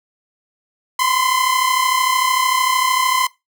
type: tone pair together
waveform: sawtooth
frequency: 1013.2 / 1046.5 Hz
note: B5 / C6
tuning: +44 / 0 cents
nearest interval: minor second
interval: 56 cents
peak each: -14 dBFS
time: 0.99-3.27 s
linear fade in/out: 5 ms
effects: noise-tail reverb RT60 0.2 s tail -20 dB re dry